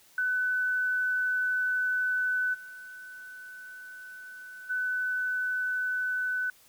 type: tone with level steps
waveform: sine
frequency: 1502 Hz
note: F#6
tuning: 26 cents sharp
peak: -25 / -42 / -27 dBFS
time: 0.18-6.5 s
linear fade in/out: 2 ms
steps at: 2.53 / 4.69 s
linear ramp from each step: 20 ms
effects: white hiss -59 dBFS RMS until 6.68 s